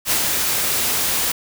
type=noise with ADSR envelope; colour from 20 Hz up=white; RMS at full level=-17 dBFS; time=0.05-1.32 s; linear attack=63 ms; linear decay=69 ms; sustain=-3 dB; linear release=4 ms; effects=none